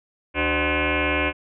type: tone with frequency modulation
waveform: sine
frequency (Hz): 1049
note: C6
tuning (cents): +4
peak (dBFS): -19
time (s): 0.34-1.33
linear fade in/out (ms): 50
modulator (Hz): 224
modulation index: 7.3
effects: none